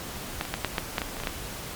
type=clicks; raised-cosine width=0.3 ms; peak=-11 / -18 / -10 / -8 / -8 / -8 / -12 / -21 / -18 / -16 / -10 dBFS; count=11; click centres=0.411 / 0.452 / 0.54 / 0.647 / 0.782 / 0.982 / 1.018 / 1.168 / 1.201 / 1.236 / 1.272 s; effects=pink hiss -37 dBFS RMS until 1.75 s + MP3 96 kbps